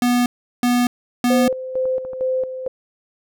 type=tone bursts; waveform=square; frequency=244.4 Hz; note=B3; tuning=18 cents flat; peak=-15 dBFS; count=3; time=0.02-1.48 s; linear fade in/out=2 ms; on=240 ms; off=370 ms
type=tone with tremolo; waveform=sine; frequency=517 Hz; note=C5; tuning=21 cents flat; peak=-17 dBFS; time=1.3-2.68 s; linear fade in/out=5 ms; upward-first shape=square; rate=2.2 Hz; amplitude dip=65%
type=clicks; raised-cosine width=1 ms; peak=-24 dBFS; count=3; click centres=1.855 / 2.05 / 2.133 s
effects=none